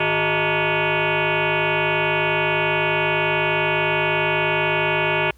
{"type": "tone with frequency modulation", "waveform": "sine", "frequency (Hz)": 932.3, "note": "A#5", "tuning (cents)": 0, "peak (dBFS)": -17, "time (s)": [0, 5.31], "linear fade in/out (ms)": 5, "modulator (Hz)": 259, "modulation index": 7.3, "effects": ["added 60 Hz sine -47 dBFS peak until 5.37 s", "pink hiss -58 dBFS RMS until 5.37 s"]}